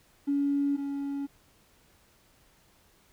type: tone pair in turn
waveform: triangle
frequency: 282.7 / 280.4 Hz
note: C#4 / C#4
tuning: +34 / +20 cents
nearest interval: unison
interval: 14 cents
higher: first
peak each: -20 / -28 dBFS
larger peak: first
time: 0.27-0.77 / 0.77-1.27 s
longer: neither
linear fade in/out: 20 ms
effects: tanh soft clip ceiling -22 dBFS + pink hiss -63 dBFS RMS until 3.12 s